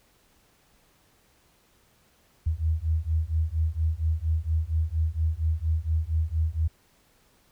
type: beating tone pair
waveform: sine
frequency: 77.8 / 82.1 Hz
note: D#2 / E2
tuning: 0 / -6 cents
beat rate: 4.3 Hz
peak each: -26 dBFS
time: 2.46-6.68 s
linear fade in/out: 10 ms
effects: pink hiss -63 dBFS RMS until 7.51 s